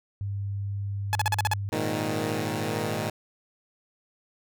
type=tone; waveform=sine; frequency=99.9 Hz; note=G2; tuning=33 cents sharp; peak=-28 dBFS; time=0.21-1.69 s; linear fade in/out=0 ms
type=tone bursts; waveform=sawtooth; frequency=852 Hz; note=G#5; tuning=44 cents sharp; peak=-18 dBFS; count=7; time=1.13-1.535 s; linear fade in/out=0 ms; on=21 ms; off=43 ms
type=chord; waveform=10% pulse; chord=Ab suspended second; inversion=none; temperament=equal with one note detuned; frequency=103.83 / 117.15 / 155.56 Hz; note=Ab2 / Bb2 / Eb3; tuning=0 / +9 / 0 cents; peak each=-23 dBFS; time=1.72-3.1 s; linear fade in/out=5 ms
effects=none